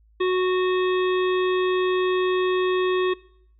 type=harmonic tone; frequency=368.1 Hz; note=F#4; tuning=9 cents flat; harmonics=1 / 3 / 5 / 7 / 9 / 10; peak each=-19 / -29 / -33 / -36 / -38 / -39 dBFS; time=0.2-3.14 s; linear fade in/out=10 ms; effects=noise-tail reverb RT60 0.7 s tail -22 dB re dry + added 54 Hz sine -54 dBFS peak until 3.59 s